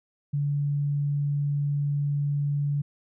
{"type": "tone", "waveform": "sine", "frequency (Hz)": 143.9, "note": "D3", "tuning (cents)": -35, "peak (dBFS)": -23, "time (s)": [0.33, 2.82], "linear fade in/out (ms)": 10, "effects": []}